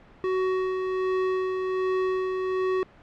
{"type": "tone with tremolo", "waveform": "square", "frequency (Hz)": 373.7, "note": "F#4", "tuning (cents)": 17, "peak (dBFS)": -23, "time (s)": [0.24, 2.83], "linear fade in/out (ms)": 0, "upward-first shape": "sine", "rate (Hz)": 1.3, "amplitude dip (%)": 35, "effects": ["pink hiss -52 dBFS RMS until 3.02 s", "low-pass 2000 Hz 12 dB/octave"]}